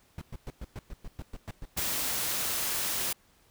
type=noise bursts; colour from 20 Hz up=brown; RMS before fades=-38 dBFS; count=12; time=0.18-1.798 s; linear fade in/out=2 ms; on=34 ms; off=110 ms
type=noise; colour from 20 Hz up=white; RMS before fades=-31 dBFS; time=1.77-3.13 s; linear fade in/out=5 ms
effects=pink hiss -64 dBFS RMS until 3.5 s